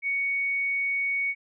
sine tone, 2230 Hz, C#7, 10 cents sharp, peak -24 dBFS, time 0.02-1.35 s, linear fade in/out 50 ms, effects none

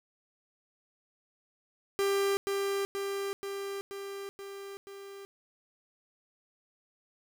45% pulse tone with echo, 396 Hz, G4, 18 cents sharp, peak -26 dBFS, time 1.99-2.37 s, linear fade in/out 0 ms, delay 480 ms, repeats 6, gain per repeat -3 dB, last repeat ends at 5.25 s, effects 11-bit

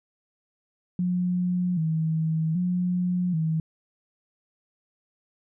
sine tone with vibrato, 169.3 Hz, E3, 46 cents sharp, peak -22 dBFS, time 0.99-3.6 s, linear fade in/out 2 ms, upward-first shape square, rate 0.64 Hz, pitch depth 100 cents each way, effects none

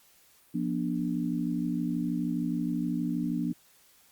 sine chord, B diminished, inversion second, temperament equal with one note detuned, 174.61 / 241.2 / 293.7 Hz, F3 / B3 / D4, 0 / -41 / 0 cents, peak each -32 / -31 / -32 dBFS, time 0.54-3.53 s, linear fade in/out 10 ms, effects white hiss -61 dBFS RMS until 4.11 s + Opus 48 kbps

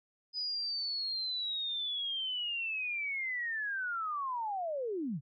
sine linear sweep, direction down, 5010 to 119.8 Hz, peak -33 dBFS, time 0.33-5.21 s, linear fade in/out 50 ms, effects none

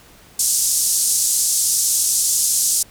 pink band-pass noise, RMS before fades -18 dBFS, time 0.39-2.83 s, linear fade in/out 5 ms, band 6100 to 11000 Hz, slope 24 dB/octave, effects pink hiss -47 dBFS RMS until 2.9 s

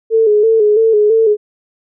sine tone with vibrato, 433.6 Hz, A4, 25 cents flat, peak -7 dBFS, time 0.1-1.37 s, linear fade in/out 50 ms, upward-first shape square, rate 3 Hz, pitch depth 57 cents each way, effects none

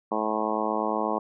harmonic tone, 108.4 Hz, A2, 25 cents flat, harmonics 2 / 3 / 4 / 5 / 6 / 7 / 8 / 9 / 10, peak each -33 / -33 / -33 / -33 / -33 / -33 / -33 / -33 / -33 dBFS, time 0.11-1.19 s, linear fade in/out 10 ms, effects none

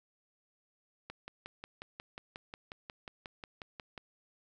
click train, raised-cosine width 0.3 ms, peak -27 dBFS, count 17, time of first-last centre 1.1-3.978 s, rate 5.56 Hz, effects none

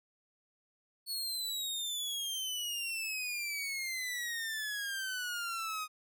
sawtooth exponential sweep, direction down, 4416 to 1243 Hz, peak -32 dBFS, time 1.06-5.88 s, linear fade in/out 50 ms, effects none

